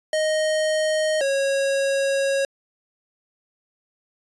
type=tone pair in turn; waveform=square; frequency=622.3 / 548.8 Hz; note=D#5 / C#5; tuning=0 / -17 cents; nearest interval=major second; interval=217 cents; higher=first; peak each=-20 dBFS; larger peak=neither; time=0.13-1.21 / 1.21-2.45 s; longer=second; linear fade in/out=2 ms; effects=resampled to 24000 Hz